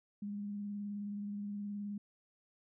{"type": "tone with vibrato", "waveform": "sine", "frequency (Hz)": 204.3, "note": "G#3", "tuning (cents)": -28, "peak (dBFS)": -38, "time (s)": [0.22, 1.98], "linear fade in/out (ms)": 5, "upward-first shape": "sine", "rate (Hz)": 19, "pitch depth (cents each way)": 21, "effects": []}